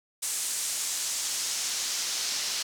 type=noise with band-pass filter sweep; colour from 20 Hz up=pink; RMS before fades=-31 dBFS; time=0.22-2.63 s; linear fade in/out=10 ms; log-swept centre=8300 to 5100 Hz; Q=1.5; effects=none